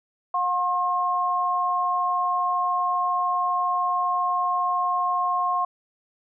sine tone pair together, 720.7 / 1072 Hz, F#5 / C6, -46 / +42 cents, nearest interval perfect fifth, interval 688 cents, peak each -26 / -22 dBFS, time 0.34-5.65 s, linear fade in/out 5 ms, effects none

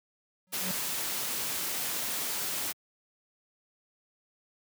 square tone with exponential growth, 185 Hz, F#3, in tune, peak -32 dBFS, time 0.47-0.71 s, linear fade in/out 0 ms, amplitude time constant 52 ms
white noise, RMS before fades -33 dBFS, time 0.52-2.73 s, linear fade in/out 20 ms
effects high-pass 100 Hz 12 dB/octave

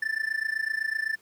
triangle tone with amplitude modulation, 1766 Hz, A6, 6 cents sharp, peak -21 dBFS, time 0.02-1.16 s, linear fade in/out 5 ms, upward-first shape sine, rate 27.9 Hz, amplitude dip 90%, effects pink hiss -61 dBFS RMS until 1.21 s + high-pass 150 Hz 12 dB/octave

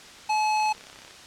square tone, 857 Hz, A5, 46 cents flat, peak -22 dBFS, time 0.29-0.73 s, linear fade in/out 10 ms
click train, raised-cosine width 0.2 ms, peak -28 dBFS, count 19, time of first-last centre 0.57-1.109 s, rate 33.4 Hz
effects white hiss -45 dBFS RMS until 1.26 s + low-pass 6000 Hz 12 dB/octave

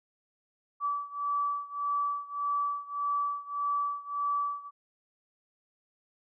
sine beating tone pair, 1152 / 1153.7 Hz, D6 / D6, -34 / -31 cents, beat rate 1.7 Hz, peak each -31 / -33 dBFS, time 0.8-4.71 s, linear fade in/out 50 ms, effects none

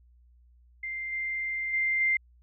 sine tone with level steps, 2093 Hz, C7, in tune, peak -32 / -29 / -24 / -22 dBFS, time 0.83-2.17 s, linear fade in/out 5 ms, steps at 1.12 / 1.73 / 2 s, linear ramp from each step 10 ms, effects added 60 Hz sine -56 dBFS peak until 2.42 s

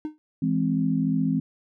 triangle tone with exponential decay, 306.4 Hz, D#4, 27 cents flat, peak -22 dBFS, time 0.05-0.18 s, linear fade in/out 0 ms, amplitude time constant 28 ms
sine chord, E augmented, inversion none, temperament equal, 164.81 / 207.7 / 261.6 Hz, E3 / G#3 / B#3, 0 / 0 / 0 cents, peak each -25 / -27 / -24 dBFS, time 0.42-1.4 s, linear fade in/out 5 ms
effects none

